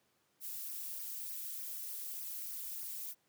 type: noise with flanger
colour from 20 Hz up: violet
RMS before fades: -43 dBFS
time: 0.4-3.15 s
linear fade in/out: 50 ms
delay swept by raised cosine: 0.26 to 4.36 ms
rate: 3.3 Hz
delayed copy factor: -1
effects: pink hiss -75 dBFS RMS until 3.28 s + high-pass 150 Hz 12 dB/octave